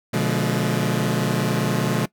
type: chord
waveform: sawtooth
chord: B diminished seventh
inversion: none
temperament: just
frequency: 123.47 / 148.16 / 177.8 / 213.4 Hz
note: B2 / D3 / F3 / Ab3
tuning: 0 / +16 / +31 / +47 cents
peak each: -21 dBFS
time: 0.13-2.06 s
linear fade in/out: 10 ms
effects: noise-tail reverb RT60 0.1 s tail -20 dB re dry